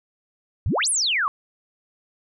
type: exponential two-way sweep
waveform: sine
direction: up then down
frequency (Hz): 69.3 to 11050 to 1064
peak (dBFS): -19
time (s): 0.66-1.28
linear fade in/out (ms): 0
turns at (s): 0.89
effects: none